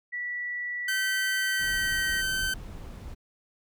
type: tone with pitch glide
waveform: sine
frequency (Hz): 1950 to 1896.7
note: B6 to A#6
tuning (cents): -23 to +29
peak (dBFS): -30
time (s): 0.12-2.22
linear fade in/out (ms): 20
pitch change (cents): -48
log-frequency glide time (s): 1.39-2.1
type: tone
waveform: sawtooth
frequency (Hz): 1540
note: G6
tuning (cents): -31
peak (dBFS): -23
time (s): 0.88-2.54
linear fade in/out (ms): 5
type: noise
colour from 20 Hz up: brown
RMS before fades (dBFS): -40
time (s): 1.59-3.15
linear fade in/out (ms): 20
effects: none